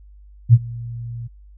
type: tone with ADSR envelope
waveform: sine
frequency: 117.9 Hz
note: A#2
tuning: 20 cents sharp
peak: -3 dBFS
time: 0.49-1.28 s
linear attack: 44 ms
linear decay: 44 ms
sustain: -24 dB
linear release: 17 ms
effects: added 50 Hz sine -42 dBFS peak until 1.57 s